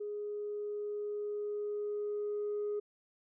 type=tone with level ramp; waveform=sine; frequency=415.3 Hz; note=G#4; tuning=in tune; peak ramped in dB=-36 to -31 dBFS; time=0-2.8 s; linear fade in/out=10 ms; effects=tanh soft clip ceiling -30 dBFS